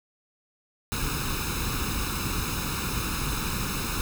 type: noise with comb filter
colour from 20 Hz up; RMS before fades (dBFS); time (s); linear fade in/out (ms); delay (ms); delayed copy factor
pink; -29; 0.92-4.01; 0; 0.77; +0.75
effects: none